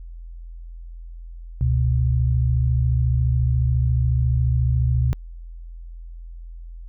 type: tone pair together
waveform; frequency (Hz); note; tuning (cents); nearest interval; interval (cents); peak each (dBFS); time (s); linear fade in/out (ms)
sine; 69.7 / 123.9; C#2 / B2; +10 / +6; minor seventh; 996; -19; 1.61-5.13; 0
effects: added 42 Hz sine -34 dBFS peak until 6.88 s